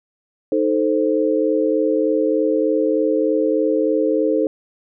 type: chord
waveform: sine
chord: A diminished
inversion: second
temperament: equal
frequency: 311.1 / 440 / 523.3 Hz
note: Eb4 / A4 / C5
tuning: 0 / 0 / 0 cents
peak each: -19 / -19 / -20 dBFS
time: 0.52-4.47 s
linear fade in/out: 2 ms
effects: none